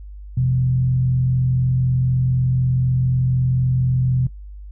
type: tone with frequency modulation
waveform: sine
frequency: 127.4 Hz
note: C3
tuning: 46 cents flat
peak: -15 dBFS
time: 0.37-4.27 s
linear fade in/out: 5 ms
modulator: 44 Hz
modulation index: 0.4
effects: noise-tail reverb RT60 0.1 s tail -18 dB re dry + added 50 Hz sine -33 dBFS peak until 4.71 s